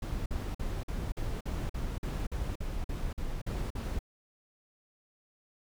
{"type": "noise bursts", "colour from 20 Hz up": "brown", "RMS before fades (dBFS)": -34, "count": 14, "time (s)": [0.02, 3.991], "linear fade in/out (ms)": 5, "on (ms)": 240, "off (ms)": 47, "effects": []}